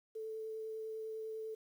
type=tone with vibrato; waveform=sine; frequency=440 Hz; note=A4; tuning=in tune; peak=-40 dBFS; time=0.15-1.55 s; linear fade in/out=10 ms; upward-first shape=triangle; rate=10 Hz; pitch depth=11 cents each way; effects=11-bit